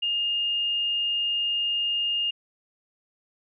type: tone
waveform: sine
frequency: 2830 Hz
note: F7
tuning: 22 cents sharp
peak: -23 dBFS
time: 0.02-2.31 s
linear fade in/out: 10 ms
effects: none